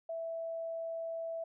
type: tone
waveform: sine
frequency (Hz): 659.3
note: E5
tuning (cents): 0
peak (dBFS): -36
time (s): 0.09-1.44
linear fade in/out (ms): 5
effects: none